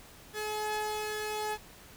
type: tone pair together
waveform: sawtooth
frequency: 425.9 / 850.6 Hz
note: G#4 / G#5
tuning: +44 / +41 cents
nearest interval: octave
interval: 1197 cents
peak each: -31 / -32 dBFS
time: 0.33-1.58 s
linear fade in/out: 50 ms
effects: pink hiss -53 dBFS RMS until 1.96 s